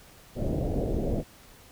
pink low-pass noise, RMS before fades -28 dBFS, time 0.35-1.24 s, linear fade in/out 50 ms, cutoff 660 Hz, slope 48 dB/octave, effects pink hiss -53 dBFS RMS until 1.71 s

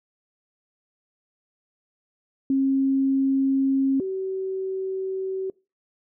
sine tone pair in turn, 270 / 380.7 Hz, C#4 / F#4, -45 / +49 cents, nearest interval tritone, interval 594 cents, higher second, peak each -18 / -25 dBFS, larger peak first, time 2.5-4 / 4-5.5 s, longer neither, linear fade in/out 2 ms, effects noise-tail reverb RT60 0.3 s tail -24 dB re dry

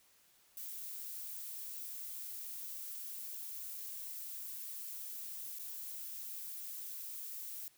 violet noise with dropouts, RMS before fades -45 dBFS, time 0.57-7.68 s, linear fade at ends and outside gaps 1 ms, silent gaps 5.587-5.594 s, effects white hiss -68 dBFS RMS until 7.77 s

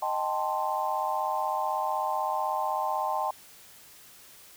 sine chord, A half-diminished seventh, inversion second, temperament equal, 622.3 / 784 / 880 / 1046.5 Hz, Eb5 / G5 / A5 / C6, 0 / 0 / 0 / 0 cents, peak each -34 / -31 / -31 / -32 dBFS, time 0.02-3.31 s, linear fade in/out 5 ms, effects white hiss -52 dBFS RMS until 4.56 s

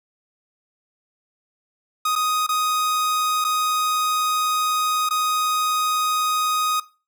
45% pulse tone with dropouts, 1248 Hz, D#6, 5 cents sharp, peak -19 dBFS, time 2.05-6.8 s, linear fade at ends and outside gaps 5 ms, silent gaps 2.155-2.159 / 2.466-2.489 / 3.443-3.447 / 5.09-5.107 s, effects noise-tail reverb RT60 0.3 s tail -18 dB re dry

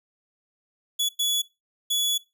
sawtooth tone bursts at uneven times, 3400 Hz, G#7, 40 cents sharp, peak -19 dBFS, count 3, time 0.99-1.09 / 1.19-1.42 / 1.9-2.18 s, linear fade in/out 10 ms, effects noise-tail reverb RT60 0.2 s tail -17 dB re dry

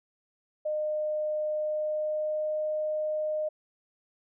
sine tone with pitch glide, 610 to 614.2 Hz, D#5 to D#5, -34 to -23 cents, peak -27 dBFS, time 0.65-3.49 s, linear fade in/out 10 ms, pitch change +11 cents, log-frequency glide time 1.53-2.57 s, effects none

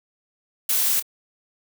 blue noise with echo, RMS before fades -21 dBFS, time 0.69-1 s, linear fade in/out 5 ms, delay 26 ms, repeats 1, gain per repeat -12 dB, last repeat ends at 1.026 s, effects none

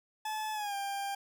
40% pulse tone with pitch glide, 863 to 796 Hz, A5 to G5, -34 to +26 cents, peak -33 dBFS, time 0.25-1.15 s, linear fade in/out 5 ms, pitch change -140 cents, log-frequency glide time 0.53-0.75 s, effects none

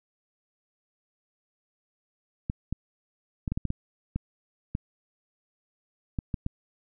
clicks, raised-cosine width 5 ms, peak -16 dBFS, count 12, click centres 2.499 / 2.726 / 3.478 / 3.52 / 3.575 / 3.653 / 3.704 / 4.16 / 4.751 / 6.188 / 6.342 / 6.464 s, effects none

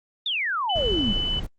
sine exponential sweep, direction down, 3715 to 190.5 Hz, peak -23 dBFS, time 0.26-1.13 s, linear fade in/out 2 ms
sine tone, 3000 Hz, F#7, 23 cents sharp, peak -24 dBFS, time 0.69-1.4 s, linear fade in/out 10 ms
brown noise, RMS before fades -29 dBFS, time 0.75-1.47 s, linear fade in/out 10 ms
effects Opus 24 kbps

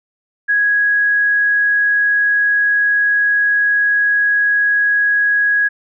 sine tone, 1661.2 Hz, G#6, in tune, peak -11 dBFS, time 0.48-5.69 s, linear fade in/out 20 ms, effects none

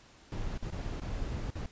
brown noise with dropouts, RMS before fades -36 dBFS, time 0.32-1.66 s, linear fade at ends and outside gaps 2 ms, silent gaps 0.577-0.625 / 0.704-0.723 / 1-1.017 / 1.505-1.554 s, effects pink hiss -58 dBFS RMS until 1.71 s + resampled to 16000 Hz

